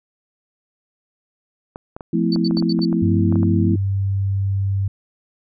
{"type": "clicks", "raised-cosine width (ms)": 1, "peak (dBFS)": -18, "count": 12, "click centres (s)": [1.759, 1.965, 2.008, 2.361, 2.51, 2.571, 2.625, 2.791, 2.928, 3.325, 3.357, 3.431]}
{"type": "chord", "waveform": "sine", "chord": "F major seventh", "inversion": "none", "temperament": "equal with one note detuned", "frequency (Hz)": [174.61, 220, 255.5, 329.6], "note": ["F3", "A3", "C4", "E4"], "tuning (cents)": [0, 0, -41, 0], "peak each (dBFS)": [-20, -21, -24, -21], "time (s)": [2.13, 3.76], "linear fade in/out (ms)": 5}
{"type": "tone bursts", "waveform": "sine", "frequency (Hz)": 4511, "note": "C#8", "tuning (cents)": 29, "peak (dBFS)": -25, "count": 5, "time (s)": [2.32, 2.851], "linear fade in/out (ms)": 2, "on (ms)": 35, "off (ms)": 89}
{"type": "tone", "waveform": "sine", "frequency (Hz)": 98, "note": "G2", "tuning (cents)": 0, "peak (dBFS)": -17, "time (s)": [3.02, 4.88], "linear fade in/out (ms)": 5}
{"effects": []}